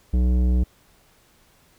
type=tone with tanh clipping; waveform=triangle; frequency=61.74 Hz; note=B1; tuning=in tune; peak=-18 dBFS; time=0.13-0.64 s; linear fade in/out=10 ms; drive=17 dB; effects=pink hiss -58 dBFS RMS until 1.78 s